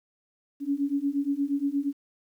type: beating tone pair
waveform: sine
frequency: 277.2 / 285.7 Hz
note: C#4 / D4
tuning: 0 / -48 cents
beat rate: 8.5 Hz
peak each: -28 / -27 dBFS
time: 0.6-1.93 s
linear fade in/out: 50 ms
effects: 10-bit